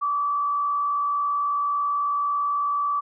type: tone with frequency modulation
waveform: sine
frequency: 1155 Hz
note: D6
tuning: 29 cents flat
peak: -21 dBFS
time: 0.01-3.01 s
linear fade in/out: 20 ms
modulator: 58.2 Hz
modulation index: 0.38
effects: none